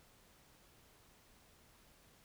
silence, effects pink hiss -66 dBFS RMS until 2.24 s

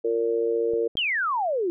harmonic tone, 115.3 Hz, A#2, 19 cents flat, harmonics 3 / 4 / 5, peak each -29 / -22 / -33 dBFS, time 0.04-0.88 s, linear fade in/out 10 ms
clicks, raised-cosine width 2 ms, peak -27 dBFS, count 2, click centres 0.736 / 0.954 s
sine exponential sweep, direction down, 3281 to 333 Hz, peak -22 dBFS, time 0.97-1.7 s, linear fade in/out 0 ms
effects none

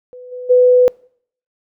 sine tone with level steps, 498.5 Hz, B4, 16 cents sharp, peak -32 / -25 / -6 dBFS, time 0.13-0.88 s, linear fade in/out 0 ms, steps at 0.31 / 0.49 s, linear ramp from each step 20 ms, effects noise-tail reverb RT60 0.6 s tail -26 dB re dry

